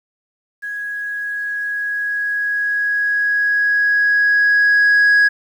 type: tone with level ramp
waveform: sine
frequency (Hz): 1661.2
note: G#6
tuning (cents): 0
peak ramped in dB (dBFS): -23 to -6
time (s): 0.62-5.29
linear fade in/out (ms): 20
effects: tanh soft clip ceiling -8 dBFS + 8-bit